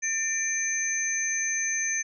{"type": "tone cluster", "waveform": "sine", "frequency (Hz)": [1802, 2349, 6210], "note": ["A6", "D7", "G8"], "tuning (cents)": [41, 0, -17], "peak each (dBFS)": [-31, -33, -27], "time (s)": [0.02, 2.03], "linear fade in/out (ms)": 20, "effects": []}